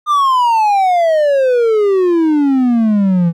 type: exponential sweep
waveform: triangle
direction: down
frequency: 1220 to 164.81 Hz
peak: -7 dBFS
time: 0.06-3.33 s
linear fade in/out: 50 ms
effects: none